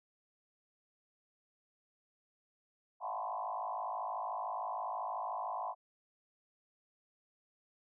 sine tone with frequency modulation, 865 Hz, A5, 30 cents flat, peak -36 dBFS, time 3-5.75 s, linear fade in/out 50 ms, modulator 53 Hz, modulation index 3.8, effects none

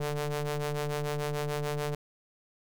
sawtooth ring-modulated tone, 148.2 Hz, D3, 16 cents sharp, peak -23 dBFS, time 0-1.95 s, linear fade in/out 5 ms, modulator 293 Hz, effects none

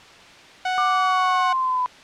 sawtooth tone, 740 Hz, F#5, in tune, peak -17 dBFS, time 0.65-1.53 s, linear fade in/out 5 ms
sine exponential sweep, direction down, 1197 to 995 Hz, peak -19 dBFS, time 0.78-1.86 s, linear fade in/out 0 ms
effects white hiss -45 dBFS RMS until 2.03 s + low-pass 4000 Hz 12 dB/octave

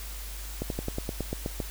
slowing click train, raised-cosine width 2 ms, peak -17 dBFS, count 10, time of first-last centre 0.62-1.602 s, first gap 82 ms, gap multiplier 1.07, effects added 50 Hz sine -37 dBFS peak until 1.7 s + white hiss -43 dBFS RMS until 1.7 s

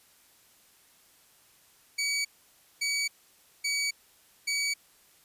20% pulse tone bursts, 2270 Hz, C#7, 41 cents sharp, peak -22 dBFS, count 4, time 1.98-4.74 s, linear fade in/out 10 ms, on 270 ms, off 560 ms, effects white hiss -61 dBFS RMS until 5.24 s + resampled to 32000 Hz

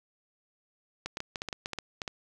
clicks, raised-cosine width 0.2 ms, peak -17 dBFS, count 12, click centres 1.06 / 1.171 / 1.204 / 1.358 / 1.419 / 1.487 / 1.528 / 1.659 / 1.733 / 1.787 / 2.018 / 2.078 s, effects none

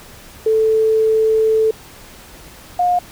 sine tone pair in turn, 440 / 714.2 Hz, A4 / F5, 0 / +39 cents, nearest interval minor sixth, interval 839 cents, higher second, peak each -11 / -12 dBFS, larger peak first, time 0.46-1.71 / 2.79-2.99 s, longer first, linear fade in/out 5 ms, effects pink hiss -40 dBFS RMS until 3.11 s

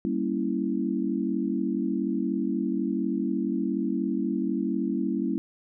sine chord, G diminished seventh, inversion none, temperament equal, 196 / 233.1 / 277.2 / 329.6 Hz, G3 / Bb3 / Db4 / Fb4, 0 / 0 / 0 / 0 cents, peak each -30 dBFS, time 0.05-5.38 s, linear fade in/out 0 ms, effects none

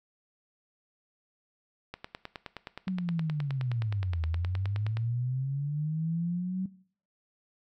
click train, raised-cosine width 0.3 ms, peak -22 dBFS, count 30, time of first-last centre 1.94-4.97 s, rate 9.57 Hz
sine linear two-way sweep, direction down then up, 190 to 78.5 to 190 Hz, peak -28 dBFS, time 2.87-6.66 s, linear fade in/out 5 ms, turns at 4.24 s
effects noise-tail reverb RT60 0.5 s tail -18 dB re dry

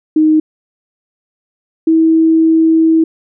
sine tone pair in turn, 311.1 / 323.1 Hz, D#4 / E4, 0 / -35 cents, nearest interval minor second, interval 65 cents, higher second, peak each -6 dBFS, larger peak neither, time 0.16-0.4 / 1.87-3.04 s, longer second, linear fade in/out 5 ms, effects none

